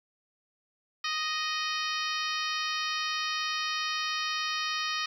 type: harmonic tone with a mistuned harmonic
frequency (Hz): 622.3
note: D#5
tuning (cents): 0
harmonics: 2 / 3 / 4 / 5 / 6 / 7 / 8 / 9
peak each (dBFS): -34 / -36 / -37 / -38 / -39 / -39 / -40 / -41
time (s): 1.04-5.06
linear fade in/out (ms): 5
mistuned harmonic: 5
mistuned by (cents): -27
effects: 10-bit

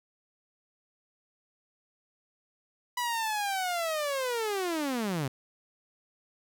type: linear sweep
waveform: sawtooth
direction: down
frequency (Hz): 987.8 to 125.6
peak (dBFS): -25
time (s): 2.97-5.28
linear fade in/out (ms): 5
effects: none

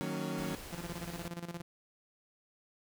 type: chord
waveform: 30% pulse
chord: D# minor seventh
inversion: none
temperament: equal with one note detuned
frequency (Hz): 155.56 / 185 / 228.8 / 277.2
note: D#3 / F#3 / A#3 / C#4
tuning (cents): 0 / 0 / -32 / 0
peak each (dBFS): -38 / -37 / -40 / -38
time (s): 0.01-0.55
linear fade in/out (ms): 0
type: noise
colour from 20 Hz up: pink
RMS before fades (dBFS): -47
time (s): 0.38-1.28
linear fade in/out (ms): 0
type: tone with tremolo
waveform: sawtooth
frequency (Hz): 171.7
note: F3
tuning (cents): -29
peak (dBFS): -34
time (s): 0.72-1.62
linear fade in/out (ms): 10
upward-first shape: square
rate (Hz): 17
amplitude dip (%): 75
effects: none

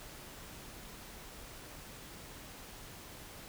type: silence
effects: pink hiss -50 dBFS RMS until 3.48 s

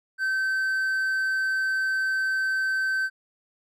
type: tone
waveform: triangle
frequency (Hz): 1544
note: G6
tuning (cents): -27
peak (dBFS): -21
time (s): 0.18-3.1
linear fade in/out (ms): 50
effects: none

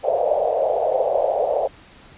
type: band-pass noise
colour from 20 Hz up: white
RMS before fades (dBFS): -20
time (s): 0.03-1.68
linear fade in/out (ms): 20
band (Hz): 500 to 680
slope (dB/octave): 48
effects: pink hiss -47 dBFS RMS until 2.17 s + resampled to 8000 Hz

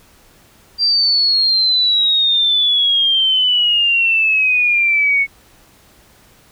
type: exponential sweep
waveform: sine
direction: down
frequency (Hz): 4745 to 2202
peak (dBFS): -11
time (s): 0.78-5.27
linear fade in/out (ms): 50
effects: pink hiss -49 dBFS RMS until 6.51 s

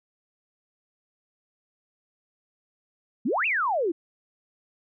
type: exponential two-way sweep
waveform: sine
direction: up then down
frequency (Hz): 196 to 2794 to 310.5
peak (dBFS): -22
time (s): 3.25-3.92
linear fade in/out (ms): 10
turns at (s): 3.46
effects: none

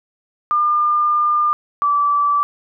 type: tone pair in turn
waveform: sine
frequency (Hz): 1203 / 1158.7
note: D6 / D6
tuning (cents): +41 / -24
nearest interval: minor second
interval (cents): 65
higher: first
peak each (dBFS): -13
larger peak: neither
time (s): 0.51-1.53 / 1.82-2.43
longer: first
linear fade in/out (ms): 0
effects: none

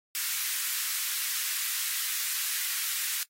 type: high-pass noise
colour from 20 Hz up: white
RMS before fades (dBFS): -31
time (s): 0.15-3.23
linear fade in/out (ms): 0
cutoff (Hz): 1400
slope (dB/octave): 24
effects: noise-tail reverb RT60 0.1 s tail -20 dB re dry + AAC 48 kbps

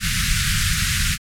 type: band-stop noise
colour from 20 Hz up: pink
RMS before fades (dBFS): -20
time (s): 0-1.18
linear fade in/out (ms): 50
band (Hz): 190 to 1400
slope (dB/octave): 48
effects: low-pass 11000 Hz 12 dB/octave + AAC 64 kbps

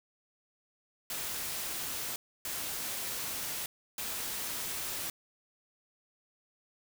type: noise bursts at uneven times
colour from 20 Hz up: white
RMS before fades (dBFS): -37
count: 3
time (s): 1.1-2.16 / 2.45-3.66 / 3.98-5.1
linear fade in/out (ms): 2
effects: none

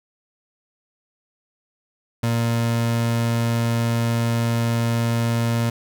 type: tone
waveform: 30% pulse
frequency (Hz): 116.54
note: A#2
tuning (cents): 0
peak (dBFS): -16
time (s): 2.23-5.7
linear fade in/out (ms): 5
effects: none

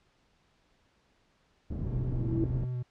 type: low-pass noise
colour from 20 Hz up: pink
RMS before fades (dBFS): -34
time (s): 1.7-2.65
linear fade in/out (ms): 10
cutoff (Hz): 240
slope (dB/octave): 12
type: tone with vibrato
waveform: triangle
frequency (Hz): 124.6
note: B2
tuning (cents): +16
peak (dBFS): -29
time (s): 1.86-2.83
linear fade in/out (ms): 10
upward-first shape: square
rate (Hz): 1.7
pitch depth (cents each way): 14
type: tone with exponential growth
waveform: sine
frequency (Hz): 329.6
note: E4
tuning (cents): 0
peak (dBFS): -24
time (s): 1.93-2.44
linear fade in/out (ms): 2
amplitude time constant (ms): 110
effects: pink hiss -69 dBFS RMS until 2.9 s + low-pass 5000 Hz 12 dB/octave

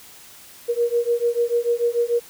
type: beating tone pair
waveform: sine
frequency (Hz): 470.7 / 477.5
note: A#4 / A#4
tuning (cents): +17 / +42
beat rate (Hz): 6.8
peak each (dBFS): -21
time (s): 0.68-2.2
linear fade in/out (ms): 20
effects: white hiss -45 dBFS RMS until 2.29 s

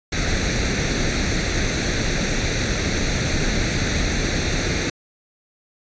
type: noise with comb filter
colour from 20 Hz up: pink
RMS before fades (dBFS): -21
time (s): 0.12-4.9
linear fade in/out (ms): 5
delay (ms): 0.49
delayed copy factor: +0.7
effects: resampled to 16000 Hz

